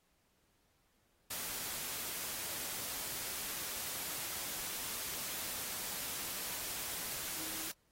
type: tone in noise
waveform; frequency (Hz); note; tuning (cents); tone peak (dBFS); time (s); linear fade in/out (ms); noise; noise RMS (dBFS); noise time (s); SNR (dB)
sine; 318.9; D#4; +43; -52; 7.35-7.69; 10; white; -41; 1.3-7.72; -14
effects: pink hiss -75 dBFS RMS until 7.91 s + AAC 48 kbps